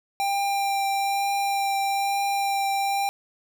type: tone with vibrato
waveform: square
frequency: 793 Hz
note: G5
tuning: 20 cents sharp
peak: -23 dBFS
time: 0.2-3.09 s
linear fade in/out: 0 ms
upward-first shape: triangle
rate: 1.1 Hz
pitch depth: 12 cents each way
effects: none